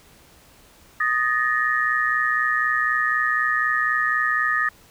sine tone cluster, 1242 / 1741 / 1865 Hz, D#6 / A6 / A#6, -3 / -19 / 0 cents, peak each -23 dBFS, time 1-4.69 s, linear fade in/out 5 ms, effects pink hiss -52 dBFS RMS until 4.9 s

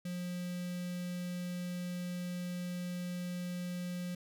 square tone with notch filter, 178 Hz, F3, 33 cents sharp, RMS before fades -39 dBFS, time 0.05-4.15 s, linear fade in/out 5 ms, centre 950 Hz, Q 0.74, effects none

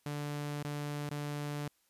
sawtooth tone with dropouts, 146.4 Hz, D3, 5 cents flat, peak -32 dBFS, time 0.06-1.68 s, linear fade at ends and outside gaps 2 ms, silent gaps 0.629-0.647 / 1.093-1.11 s, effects white hiss -73 dBFS RMS until 1.89 s + resampled to 32000 Hz

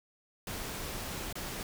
pink noise with dropouts, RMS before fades -39 dBFS, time 0.47-1.63 s, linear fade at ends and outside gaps 2 ms, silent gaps 1.327-1.354 s, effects none

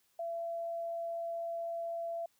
sine tone, 674 Hz, E5, 38 cents sharp, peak -35 dBFS, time 0.19-2.26 s, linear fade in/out 5 ms, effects white hiss -73 dBFS RMS until 2.39 s

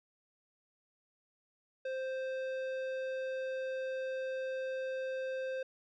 sine tone with tanh clipping, 523.3 Hz, C5, in tune, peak -37 dBFS, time 1.85-5.63 s, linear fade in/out 5 ms, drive 13 dB, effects none

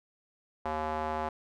square tone with band-pass filter, 77.78 Hz, D#2, in tune, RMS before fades -33 dBFS, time 0.65-1.29 s, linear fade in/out 5 ms, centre 850 Hz, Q 2.2, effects none

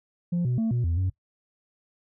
sine tone with pitch steps, 174.1 / 123.9 / 224.5 / 120.9 / 83.9 / 93.1 Hz, F3 / B2 / A3 / B2 / E2 / F#2, -5 / +6 / +35 / -36 / +31 / +11 cents, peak -20 dBFS, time 0.32-1.1 s, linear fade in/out 10 ms, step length 130 ms, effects noise-tail reverb RT60 0.1 s tail -21 dB re dry + tanh soft clip ceiling -21 dBFS

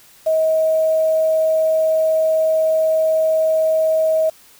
sine tone with quantisation, 636 Hz, D#5, 38 cents sharp, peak -13 dBFS, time 0.26-4.3 s, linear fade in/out 10 ms, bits 6, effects white hiss -48 dBFS RMS until 4.59 s

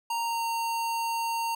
square tone with pitch glide, 928 to 920 Hz, A#5 to A#5, -8 to -23 cents, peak -28 dBFS, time 0.1-1.55 s, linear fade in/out 5 ms, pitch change -15 cents, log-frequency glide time 0.24-0.45 s, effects none

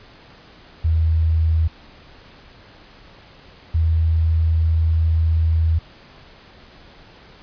sine tone pair in turn, 80.6 / 81.04 Hz, E2 / E2, -38 / -29 cents, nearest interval unison, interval 9 cents, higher second, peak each -14 dBFS, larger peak neither, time 0.84-1.68 / 3.74-5.79 s, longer second, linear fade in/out 10 ms, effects pink hiss -46 dBFS RMS until 7.42 s + resampled to 11025 Hz

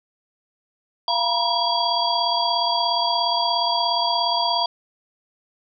sine tone cluster, 687 / 940 / 977 / 3321 / 4673 Hz, F5 / A#5 / B5 / G#7 / D8, -29 / +14 / -19 / -1 / -9 cents, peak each -25 dBFS, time 1.08-4.66 s, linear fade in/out 2 ms, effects none

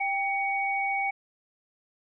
sine tone pair together, 789 / 2243 Hz, G5 / C#7, +11 / +20 cents, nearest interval octave + tritone, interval 1809 cents, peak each -28 dBFS, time 0-1.11 s, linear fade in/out 10 ms, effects none

